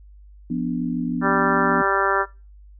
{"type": "chord", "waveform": "sine", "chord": "B diminished", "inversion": "second", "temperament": "equal", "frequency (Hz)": [174.61, 246.9, 293.7], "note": ["F3", "B3", "D4"], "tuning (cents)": [0, 0, 0], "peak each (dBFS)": [-27, -24, -28], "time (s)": [0.5, 1.82], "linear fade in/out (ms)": 5}
{"type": "harmonic tone", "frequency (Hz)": 195.7, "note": "G3", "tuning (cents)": -3, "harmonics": [2, 3, 4, 5, 6, 7, 8, 9], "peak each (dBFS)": [-25, -27, -28, -26, -25, -23, -27, -27], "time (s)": [1.21, 2.26], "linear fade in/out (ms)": 50}
{"effects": ["noise-tail reverb RT60 0.3 s tail -21 dB re dry", "added 50 Hz sine -43 dBFS peak until 2.79 s"]}